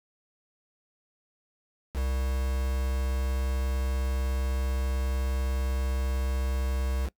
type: tone with quantisation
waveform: triangle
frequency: 65.41 Hz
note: C2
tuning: in tune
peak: -24 dBFS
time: 1.93-7.1 s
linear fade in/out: 50 ms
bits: 6
effects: noise-tail reverb RT60 0.1 s tail -22 dB re dry